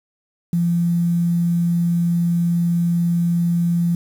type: tone with quantisation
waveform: sine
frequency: 171.6 Hz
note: F3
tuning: 30 cents flat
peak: -15 dBFS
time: 0.53-3.95 s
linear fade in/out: 2 ms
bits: 7
effects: none